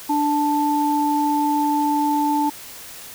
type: tone pair together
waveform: sine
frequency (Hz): 294.5 / 880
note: D4 / A5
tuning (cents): +5 / 0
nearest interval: octave + perfect fifth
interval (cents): 1895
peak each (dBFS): -20 / -19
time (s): 0.09-2.5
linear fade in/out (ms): 10
effects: white hiss -38 dBFS RMS until 3.14 s